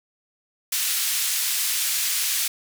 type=band-pass noise; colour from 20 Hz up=white; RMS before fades=-24 dBFS; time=0.72-2.48 s; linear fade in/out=5 ms; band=2100 to 15000 Hz; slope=12 dB/octave; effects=none